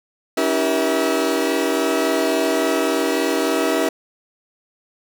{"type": "tone cluster", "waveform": "40% pulse", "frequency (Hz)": [281.3, 324.8, 388.4, 474.6, 649], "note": ["C#4", "E4", "G4", "A#4", "E5"], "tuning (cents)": [26, -26, -16, 31, -27], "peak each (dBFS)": -23, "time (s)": [0.37, 3.89], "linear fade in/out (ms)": 5, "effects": []}